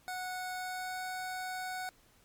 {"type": "tone with pitch glide", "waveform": "25% pulse", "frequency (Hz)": [736, 740.7], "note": ["F#5", "F#5"], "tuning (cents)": [-9, 2], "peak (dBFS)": -33, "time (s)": [0.08, 1.89], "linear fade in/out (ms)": 0, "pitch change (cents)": 11, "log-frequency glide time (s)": [0.55, 1.03], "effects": ["pink hiss -65 dBFS RMS until 2.24 s", "MP3 96 kbps"]}